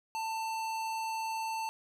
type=tone with hard clipping; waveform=sine; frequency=891 Hz; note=A5; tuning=22 cents sharp; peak=-35 dBFS; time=0.15-1.69 s; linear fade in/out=0 ms; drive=18 dB; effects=none